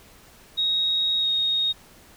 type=tone with pitch glide; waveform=sine; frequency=3771 to 3732 Hz; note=A#7 to A#7; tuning=+19 to +1 cents; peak=-20 dBFS; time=0.57-1.73 s; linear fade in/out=20 ms; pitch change=-18 cents; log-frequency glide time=1.19-1.28 s; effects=pink hiss -51 dBFS RMS until 2.16 s